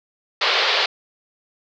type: band-pass noise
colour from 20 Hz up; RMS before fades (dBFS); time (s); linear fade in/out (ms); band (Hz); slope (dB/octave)
white; -19; 0.41-0.86; 5; 410 to 4600; 48
effects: none